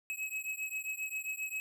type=beating tone pair; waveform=square; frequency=2558 / 2565.5 Hz; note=D#7 / E7; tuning=+47 / -48 cents; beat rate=7.5 Hz; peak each=-40 / -40 dBFS; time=0.1-1.6 s; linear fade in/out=0 ms; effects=none